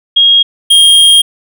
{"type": "tone pair in turn", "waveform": ["sine", "square"], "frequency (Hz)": [3267, 3233], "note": ["G#7", "G#7"], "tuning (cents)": [-29, -47], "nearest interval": "unison", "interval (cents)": 18, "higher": "first", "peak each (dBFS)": -3, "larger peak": "neither", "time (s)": [[0.16, 0.43], [0.7, 1.22]], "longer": "second", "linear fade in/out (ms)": 10, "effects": []}